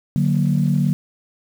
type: chord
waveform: sine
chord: D augmented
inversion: none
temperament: equal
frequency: 146.83 / 185 / 233.1 Hz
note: D3 / F#3 / A#3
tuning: 0 / 0 / 0 cents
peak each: -17 / -19 / -22 dBFS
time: 0.16-0.93 s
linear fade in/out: 0 ms
effects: tanh soft clip ceiling -6 dBFS + 7-bit